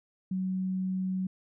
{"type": "tone", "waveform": "sine", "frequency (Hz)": 187.1, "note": "F#3", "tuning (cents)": 20, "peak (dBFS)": -28, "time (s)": [0.31, 1.27], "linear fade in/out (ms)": 5, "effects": []}